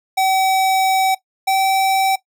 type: tone pair in turn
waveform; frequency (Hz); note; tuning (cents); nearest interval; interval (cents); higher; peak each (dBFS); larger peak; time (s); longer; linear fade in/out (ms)
square; 763 / 770.5; G5 / G5; -47 / -30; unison; 17; second; -14; neither; 0.17-1.15 / 1.47-2.16; first; 10
effects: noise-tail reverb RT60 0.1 s tail -17 dB re dry